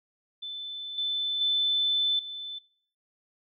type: tone with level steps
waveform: sine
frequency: 3520 Hz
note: A7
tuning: in tune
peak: -34 / -26 / -22 / -34 dBFS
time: 0.42-2.59 s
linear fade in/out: 10 ms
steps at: 0.98 / 1.41 / 2.19 s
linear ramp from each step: 2 ms
effects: noise-tail reverb RT60 0.7 s tail -25 dB re dry